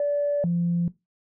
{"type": "tone pair in turn", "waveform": "sine", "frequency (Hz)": [579, 172.14], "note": ["D5", "F3"], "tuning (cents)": [-25, -25], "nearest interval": "octave + major sixth", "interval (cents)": 2100, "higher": "first", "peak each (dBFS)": -20, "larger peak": "neither", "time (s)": [[0, 0.44], [0.44, 0.88]], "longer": "neither", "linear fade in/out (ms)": 2, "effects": ["noise-tail reverb RT60 0.2 s tail -18 dB re dry", "tanh soft clip ceiling -16 dBFS"]}